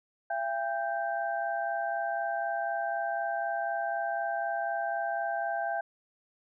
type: tone cluster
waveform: sine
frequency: 677 / 801 / 1562 Hz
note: E5 / G5 / G6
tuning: +46 / +37 / -7 cents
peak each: -32 / -33 / -36 dBFS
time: 0.3-5.81 s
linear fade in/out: 5 ms
effects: none